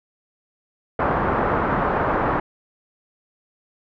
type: low-pass noise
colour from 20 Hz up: white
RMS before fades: -21 dBFS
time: 0.99-2.4 s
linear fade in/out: 5 ms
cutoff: 1300 Hz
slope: 24 dB/octave
effects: none